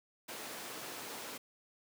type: high-pass noise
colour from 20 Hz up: pink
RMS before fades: -45 dBFS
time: 0.28-1.38 s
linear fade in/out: 10 ms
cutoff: 310 Hz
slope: 12 dB/octave
effects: none